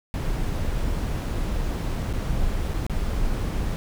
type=noise with dropouts; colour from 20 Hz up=brown; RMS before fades=-25 dBFS; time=0.14-3.76 s; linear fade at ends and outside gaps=0 ms; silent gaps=2.129-2.136 / 2.737-2.742 / 2.865-2.897 s; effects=none